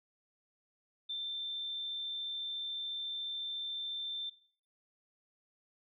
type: tone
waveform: sine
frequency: 3563 Hz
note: A7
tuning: 21 cents sharp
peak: -36 dBFS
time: 1.09-4.3 s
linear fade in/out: 10 ms
effects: noise-tail reverb RT60 0.5 s tail -17 dB re dry